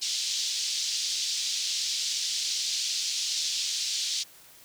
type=band-pass noise; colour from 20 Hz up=pink; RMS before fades=-30 dBFS; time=0.01-4.24 s; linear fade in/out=20 ms; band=3700 to 6400 Hz; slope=24 dB/octave; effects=white hiss -53 dBFS RMS until 4.64 s